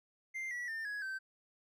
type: tone with pitch steps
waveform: triangle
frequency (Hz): 2093 / 1941.6 / 1801.1 / 1670.8 / 1550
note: C7 / B6 / A6 / G#6 / G6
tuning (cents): 0 / -30 / +40 / +10 / -20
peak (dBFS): -36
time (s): 0.34-1.19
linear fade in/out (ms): 20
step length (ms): 170
effects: none